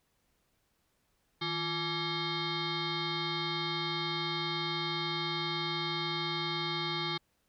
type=tone with frequency modulation; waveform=sine; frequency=1669 Hz; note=G#6; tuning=8 cents sharp; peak=-31 dBFS; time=1.41-7.18 s; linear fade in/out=10 ms; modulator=504 Hz; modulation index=5.1; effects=pink hiss -75 dBFS RMS until 7.48 s